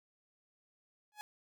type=tone with exponential growth; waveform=sawtooth; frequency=842 Hz; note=G#5; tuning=24 cents sharp; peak=-36 dBFS; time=1.12-1.21 s; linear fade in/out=0 ms; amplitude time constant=19 ms; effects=none